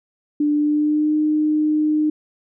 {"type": "tone with pitch glide", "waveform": "sine", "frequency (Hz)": [295.7, 305.1], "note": ["D4", "D#4"], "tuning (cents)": [12, -34], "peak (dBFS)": -15, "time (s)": [0.4, 2.1], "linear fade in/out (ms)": 5, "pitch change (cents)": 54, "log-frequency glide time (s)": [0.54, 1.16], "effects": []}